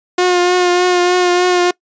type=tone with vibrato; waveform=sawtooth; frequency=358.1 Hz; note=F4; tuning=43 cents sharp; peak=-6 dBFS; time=0.18-1.71 s; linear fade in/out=5 ms; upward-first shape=triangle; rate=3.3 Hz; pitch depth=26 cents each way; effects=noise-tail reverb RT60 0.1 s tail -23 dB re dry + resampled to 16000 Hz